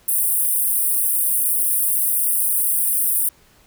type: high-pass noise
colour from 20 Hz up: pink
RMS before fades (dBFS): -19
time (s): 0.08-3.29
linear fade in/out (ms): 5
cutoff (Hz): 8900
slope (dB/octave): 96
effects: pink hiss -54 dBFS RMS until 3.66 s